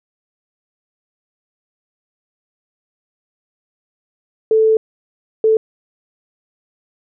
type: tone bursts at uneven times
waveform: sine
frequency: 440 Hz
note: A4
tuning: in tune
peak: -9 dBFS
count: 2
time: 4.51-4.77 / 5.44-5.57 s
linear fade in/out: 2 ms
effects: none